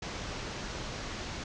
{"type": "low-pass noise", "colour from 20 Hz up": "pink", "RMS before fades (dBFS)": -39, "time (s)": [0.02, 1.44], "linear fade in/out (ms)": 5, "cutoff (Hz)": 6800, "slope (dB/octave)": 48, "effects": []}